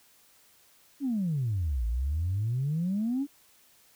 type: exponential two-way sweep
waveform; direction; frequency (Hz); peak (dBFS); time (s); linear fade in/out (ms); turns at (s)
sine; down then up; 293.7 to 54.5 to 292.8; -25; 1-3.27; 50; 1.86
effects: tanh soft clip ceiling -22 dBFS + white hiss -61 dBFS RMS until 3.95 s